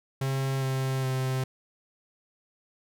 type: tone with pitch steps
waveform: 45% pulse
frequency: 134.4 / 132.55 / 130.72 Hz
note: C3 / C3 / C3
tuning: +47 / +23 / -1 cents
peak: -26 dBFS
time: 0.21-1.44 s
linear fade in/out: 5 ms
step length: 410 ms
effects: none

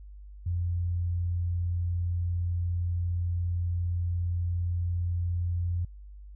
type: tone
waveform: sine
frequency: 87.31 Hz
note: F2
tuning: in tune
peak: -26 dBFS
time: 0.46-5.85 s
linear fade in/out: 5 ms
effects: added 50 Hz sine -43 dBFS peak until 6.35 s

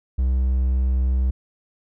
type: tone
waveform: triangle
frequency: 64.1 Hz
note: C2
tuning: 35 cents flat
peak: -15 dBFS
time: 0.18-1.31 s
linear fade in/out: 10 ms
effects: none

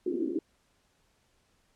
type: band-pass noise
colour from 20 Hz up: pink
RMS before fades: -31 dBFS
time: 0.06-0.39 s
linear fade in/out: 5 ms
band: 270 to 360 Hz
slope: 48 dB/octave
effects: pink hiss -70 dBFS RMS until 1.75 s + low-pass 10000 Hz 12 dB/octave

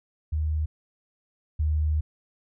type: tone pair in turn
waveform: sine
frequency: 77.2 / 76.62 Hz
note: D#2 / D#2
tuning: -13 / -26 cents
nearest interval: unison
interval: 13 cents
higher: first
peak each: -23 / -21 dBFS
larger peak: second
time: 0.32-0.66 / 1.59-2.01 s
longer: second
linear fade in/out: 10 ms
effects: none

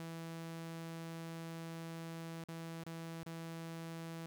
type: tone with dropouts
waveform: sawtooth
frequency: 164.81 Hz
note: E3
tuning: in tune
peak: -40 dBFS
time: 0-4.26 s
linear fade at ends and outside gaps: 0 ms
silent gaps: 2.439-2.486 / 2.836-2.865 / 3.231-3.263 s
effects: none

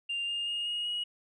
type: tone with pitch steps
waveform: sine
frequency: 2794 / 2820 / 2846 / 2873 / 2899 Hz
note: F7 / F7 / F7 / F7 / F#7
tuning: 0 / +16 / +32 / +48 / -36 cents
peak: -29 dBFS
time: 0.09-1.04 s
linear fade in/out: 10 ms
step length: 190 ms
effects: tanh soft clip ceiling -28 dBFS

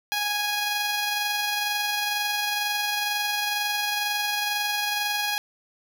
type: tone with amplitude modulation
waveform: 10% pulse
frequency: 828 Hz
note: G#5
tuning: 5 cents flat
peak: -15 dBFS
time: 0.12-5.38 s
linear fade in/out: 0 ms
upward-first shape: sine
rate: 22.1 Hz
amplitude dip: 25%
effects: none

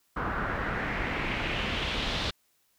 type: noise with low-pass filter sweep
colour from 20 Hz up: pink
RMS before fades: -31 dBFS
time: 0.16-2.31 s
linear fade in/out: 10 ms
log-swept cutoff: 1300 to 4000 Hz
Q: 2.6
effects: white hiss -70 dBFS RMS until 2.78 s

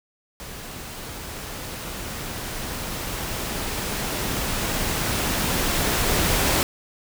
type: noise with level ramp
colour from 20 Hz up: pink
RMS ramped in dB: -37 to -20 dBFS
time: 0.4-6.63 s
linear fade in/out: 0 ms
effects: none

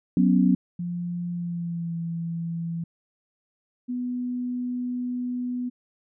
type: chord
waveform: sine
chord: F# suspended fourth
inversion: none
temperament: equal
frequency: 185 / 246.9 / 277.2 Hz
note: F#3 / B3 / C#4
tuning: 0 / 0 / 0 cents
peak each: -19 / -21 / -23 dBFS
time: 0.17-0.55 s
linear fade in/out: 2 ms
type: tone with pitch glide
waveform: sine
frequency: 174.61 to 167.4 Hz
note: F3 to E3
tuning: 0 to +27 cents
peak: -27 dBFS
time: 0.79-2.84 s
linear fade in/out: 5 ms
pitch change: -73 cents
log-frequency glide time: 1.31-1.95 s
type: tone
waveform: sine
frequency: 247.5 Hz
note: B3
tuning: 4 cents sharp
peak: -26 dBFS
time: 3.88-5.7 s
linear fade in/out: 20 ms
effects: none

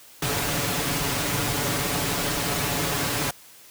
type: noise with comb filter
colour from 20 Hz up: pink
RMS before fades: -25 dBFS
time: 0.22-3.31 s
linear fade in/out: 5 ms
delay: 7 ms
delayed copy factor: +0.65
effects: white hiss -49 dBFS RMS until 3.7 s + high-pass 60 Hz 12 dB/octave

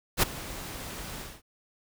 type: noise with ADSR envelope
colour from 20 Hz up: pink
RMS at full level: -20 dBFS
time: 0.17-1.42 s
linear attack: 56 ms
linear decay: 13 ms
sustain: -19 dB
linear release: 220 ms
effects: none

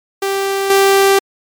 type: tone with level steps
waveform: sawtooth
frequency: 392 Hz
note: G4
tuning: in tune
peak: -11 / -4 dBFS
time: 0.22-1.19 s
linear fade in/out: 5 ms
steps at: 0.7 s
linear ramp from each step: 2 ms
effects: MP3 96 kbps

